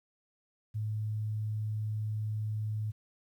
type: tone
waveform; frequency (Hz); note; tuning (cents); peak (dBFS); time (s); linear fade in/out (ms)
sine; 107.5; A2; -40; -31; 0.74-2.92; 20
effects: 11-bit